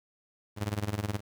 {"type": "tone with tremolo", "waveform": "sawtooth", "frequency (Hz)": 103.4, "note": "G#2", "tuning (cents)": -7, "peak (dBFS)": -23, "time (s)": [0.56, 1.21], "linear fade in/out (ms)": 50, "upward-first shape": "sine", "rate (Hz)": 19, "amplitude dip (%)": 90, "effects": ["9-bit"]}